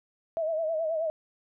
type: tone with vibrato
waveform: sine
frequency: 642 Hz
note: E5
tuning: 46 cents flat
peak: -26 dBFS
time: 0.37-1.1 s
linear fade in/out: 0 ms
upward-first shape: sine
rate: 9.4 Hz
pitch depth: 69 cents each way
effects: none